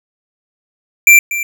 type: tone with echo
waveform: square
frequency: 2354 Hz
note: D7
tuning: 3 cents sharp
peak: -3 dBFS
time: 1.07-1.19 s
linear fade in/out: 2 ms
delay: 240 ms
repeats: 1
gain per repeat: -14 dB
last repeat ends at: 1.43 s
effects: none